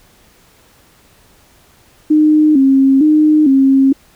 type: tone with vibrato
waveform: sine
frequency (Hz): 287.1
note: D4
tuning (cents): -39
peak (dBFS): -6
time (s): 2.1-3.93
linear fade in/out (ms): 10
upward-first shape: square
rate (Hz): 1.1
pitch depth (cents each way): 110
effects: pink hiss -49 dBFS RMS until 4.15 s